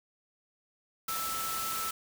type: tone in noise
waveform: sine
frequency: 1318.5 Hz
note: E6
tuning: in tune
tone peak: -35 dBFS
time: 1.08-1.91 s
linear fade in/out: 5 ms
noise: white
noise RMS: -36 dBFS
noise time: 1.08-1.91 s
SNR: -2 dB
effects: none